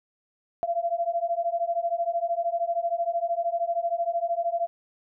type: beating tone pair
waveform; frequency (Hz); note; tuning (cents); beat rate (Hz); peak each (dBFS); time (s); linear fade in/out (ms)
sine; 676 / 689; E5 / F5; +43 / -24; 13; -27; 0.63-4.67; 0
effects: none